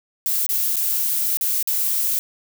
violet noise with dropouts, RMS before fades -21 dBFS, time 0.26-2.19 s, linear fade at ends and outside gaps 0 ms, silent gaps 0.464-0.491 / 0.758-0.767 / 1.371-1.411 / 1.627-1.674 s, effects none

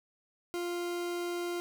40% pulse tone, 349.2 Hz, F4, in tune, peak -32 dBFS, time 0.54-1.6 s, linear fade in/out 0 ms, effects none

